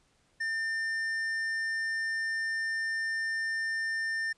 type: tone with tanh clipping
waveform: sine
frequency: 1800 Hz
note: A6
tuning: 39 cents sharp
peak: -31 dBFS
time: 0.4-4.33 s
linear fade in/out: 10 ms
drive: 9 dB
effects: pink hiss -69 dBFS RMS until 4.37 s + resampled to 22050 Hz